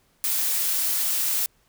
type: noise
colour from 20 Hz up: blue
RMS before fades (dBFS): -24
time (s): 0.24-1.46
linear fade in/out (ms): 0
effects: pink hiss -64 dBFS RMS until 1.68 s